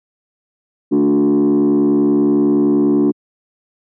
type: tone with frequency modulation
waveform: sine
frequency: 290.5 Hz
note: D4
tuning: 19 cents flat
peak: -8 dBFS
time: 0.91-3.12 s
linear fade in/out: 20 ms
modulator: 70.5 Hz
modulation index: 1.1
effects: tanh soft clip ceiling -8 dBFS + high-pass 150 Hz 12 dB/octave